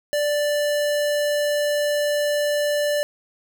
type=tone; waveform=square; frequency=587.3 Hz; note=D5; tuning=in tune; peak=-20 dBFS; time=0.13-3.03 s; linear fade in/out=0 ms; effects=none